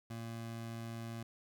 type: tone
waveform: 25% pulse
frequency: 114.8 Hz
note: A#2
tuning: 26 cents flat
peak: -38 dBFS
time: 0.1-1.23 s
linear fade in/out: 5 ms
effects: none